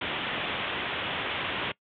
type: low-pass noise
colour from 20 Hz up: white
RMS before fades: -32 dBFS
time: 0.01-1.72 s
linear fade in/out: 5 ms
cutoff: 3500 Hz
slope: 96 dB/octave
effects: noise-tail reverb RT60 0.1 s tail -22 dB re dry + high-pass 80 Hz 12 dB/octave